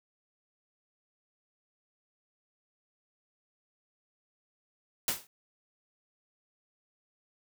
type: noise with exponential decay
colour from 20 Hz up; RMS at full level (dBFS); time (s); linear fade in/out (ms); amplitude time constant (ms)
white; -25; 5.08-5.27; 2; 41
effects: none